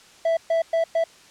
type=tone bursts at uneven times; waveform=triangle; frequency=659.3 Hz; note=E5; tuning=in tune; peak=-16 dBFS; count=4; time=0.25-0.37 / 0.5-0.62 / 0.73-0.84 / 0.95-1.04 s; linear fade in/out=5 ms; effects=white hiss -50 dBFS RMS until 1.3 s + low-pass 7000 Hz 12 dB/octave